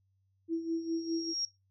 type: tone with tremolo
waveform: sine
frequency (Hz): 329.6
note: E4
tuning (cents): 0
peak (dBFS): -28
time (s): 0.48-1.34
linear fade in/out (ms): 50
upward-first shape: sine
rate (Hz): 4.9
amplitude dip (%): 70
type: tone with exponential growth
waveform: sine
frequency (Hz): 5588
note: F8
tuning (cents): 0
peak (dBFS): -29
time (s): 0.53-1.45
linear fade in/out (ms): 1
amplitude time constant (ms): 200
effects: noise-tail reverb RT60 0.2 s tail -18 dB re dry + added 96 Hz sine -70 dBFS peak until 1.7 s